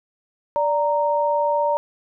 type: tone pair together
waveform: sine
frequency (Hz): 585 / 928.6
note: D5 / A#5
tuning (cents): -7 / -7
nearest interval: minor sixth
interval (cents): 800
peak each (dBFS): -20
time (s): 0.56-1.77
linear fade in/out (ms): 0
effects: none